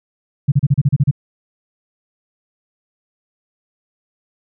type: tone bursts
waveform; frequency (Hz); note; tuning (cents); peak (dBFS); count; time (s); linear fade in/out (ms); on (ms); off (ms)
sine; 140.1; C#3; +19; -8; 9; 0.48-1.112; 10; 40; 34
effects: none